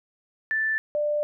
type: tone pair in turn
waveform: sine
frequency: 1762 / 593.5 Hz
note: A6 / D5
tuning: +2 / +18 cents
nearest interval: octave + perfect fifth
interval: 1884 cents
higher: first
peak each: -22 dBFS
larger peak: neither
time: 0.51-0.78 / 0.95-1.23 s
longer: second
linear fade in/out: 0 ms
effects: none